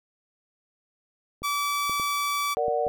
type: clicks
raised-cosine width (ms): 2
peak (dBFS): -25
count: 5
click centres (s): 1.42 / 1.896 / 1.998 / 2.682 / 2.867
type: tone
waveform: sawtooth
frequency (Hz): 1153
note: D6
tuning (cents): -32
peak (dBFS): -21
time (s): 1.43-2.55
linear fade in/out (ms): 20
type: chord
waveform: sine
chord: Bb augmented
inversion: none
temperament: equal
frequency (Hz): 466.2 / 587.3 / 740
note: Bb4 / D5 / F#5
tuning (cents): 0 / 0 / 0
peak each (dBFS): -27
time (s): 2.57-2.88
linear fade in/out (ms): 0
effects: none